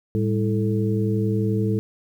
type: harmonic tone with a mistuned harmonic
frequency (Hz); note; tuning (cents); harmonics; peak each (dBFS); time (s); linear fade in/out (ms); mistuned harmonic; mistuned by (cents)
109.6; A2; -6; 1 / 2 / 3 / 4; -22 / -24 / -28 / -27; 0.15-1.79; 0; 2; -150
effects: 9-bit